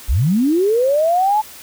sine linear sweep, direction up, 41.16 to 875 Hz, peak -12 dBFS, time 0.08-1.42 s, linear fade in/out 20 ms, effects white hiss -38 dBFS RMS until 1.62 s

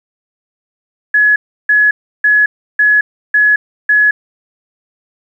sine tone bursts, 1693 Hz, G#6, 33 cents sharp, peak -6 dBFS, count 6, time 1.14-4.11 s, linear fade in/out 5 ms, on 220 ms, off 330 ms, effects 8-bit

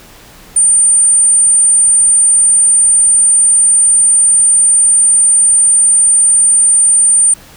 sine tone, 9020 Hz, C#9, 29 cents sharp, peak -5 dBFS, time 0.56-7.34 s, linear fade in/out 5 ms, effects pink hiss -38 dBFS RMS until 7.56 s

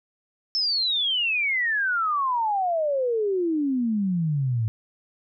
sine exponential sweep, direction down, 5350 to 107 Hz, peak -21 dBFS, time 0.55-4.68 s, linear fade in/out 0 ms, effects none

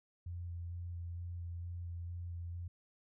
sine tone with vibrato, 86.5 Hz, F2, 16 cents flat, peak -40 dBFS, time 0.26-2.68 s, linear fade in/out 5 ms, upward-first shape square, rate 2.2 Hz, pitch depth 13 cents each way, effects none

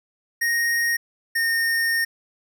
square tone pair in turn, 1864.7 / 1835.8 Hz, A#6 / A#6, 0 / -27 cents, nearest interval unison, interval 27 cents, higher first, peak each -20 dBFS, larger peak neither, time 0.41-0.97 / 1.35-2.05 s, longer second, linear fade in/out 10 ms, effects none

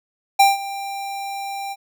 square tone with ADSR envelope, 791 Hz, G5, 15 cents sharp, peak -9 dBFS, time 0.39-1.76 s, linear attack 11 ms, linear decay 170 ms, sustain -18 dB, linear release 42 ms, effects none

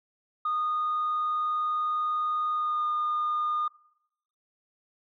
sine tone with pitch glide, 1231 to 1218.3 Hz, D#6 to D#6, -19 to -37 cents, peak -24 dBFS, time 0.45-3.68 s, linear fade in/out 5 ms, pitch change -18 cents, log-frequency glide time 2.53-2.86 s, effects noise-tail reverb RT60 0.8 s tail -22 dB re dry + tanh soft clip ceiling -22 dBFS

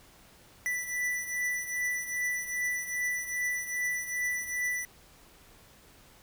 square beating tone pair, 1975.5 / 1978 Hz, B6 / B6, 0 / +2 cents, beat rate 2.5 Hz, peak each -32 / -37 dBFS, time 0.66-4.85 s, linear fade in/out 0 ms, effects pink hiss -57 dBFS RMS until 6.22 s

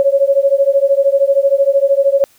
sine beating tone pair, 547 / 560 Hz, C#5 / C#5, -23 / +18 cents, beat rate 13 Hz, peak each -12 dBFS, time 0-2.24 s, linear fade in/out 0 ms, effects white hiss -51 dBFS RMS until 2.38 s

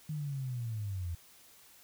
sine linear sweep, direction down, 155.56 to 81.8 Hz, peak -34 dBFS, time 0.09-1.15 s, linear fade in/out 5 ms, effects white hiss -59 dBFS RMS until 1.83 s

